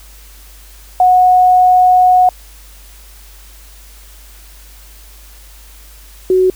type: tone pair in turn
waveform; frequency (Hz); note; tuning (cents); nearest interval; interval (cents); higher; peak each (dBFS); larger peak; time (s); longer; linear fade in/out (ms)
sine; 732 / 371.8; F#5 / F#4; -19 / +8; octave; 1173; first; -5 / -7; first; 1-2.29 / 6.3-6.5; first; 2
effects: added 50 Hz sine -37 dBFS peak until 6.55 s + white hiss -42 dBFS RMS until 6.55 s